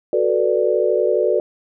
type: chord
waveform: sine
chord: B minor seventh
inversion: second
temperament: equal with one note detuned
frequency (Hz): 370 / 440 / 491.9 / 587.3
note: F#4 / A4 / B4 / D5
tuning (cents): 0 / 0 / -7 / 0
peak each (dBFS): -20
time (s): 0.13-1.4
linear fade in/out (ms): 2
effects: none